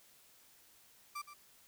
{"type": "tone with echo", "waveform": "35% pulse", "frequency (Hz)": 1174.7, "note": "D6", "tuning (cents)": 0, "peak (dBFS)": -38, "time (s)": [1.15, 1.22], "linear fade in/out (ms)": 10, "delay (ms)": 120, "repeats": 1, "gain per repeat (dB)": -11, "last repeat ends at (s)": 1.34, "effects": ["white hiss -64 dBFS RMS until 1.67 s"]}